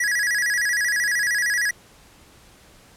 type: tone with vibrato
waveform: square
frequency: 1799 Hz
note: A6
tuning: 38 cents sharp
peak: -20 dBFS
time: 0-1.71 s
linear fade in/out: 5 ms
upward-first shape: square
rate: 13 Hz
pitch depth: 130 cents each way
effects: pink hiss -51 dBFS RMS until 2.96 s + low-pass 12000 Hz 12 dB/octave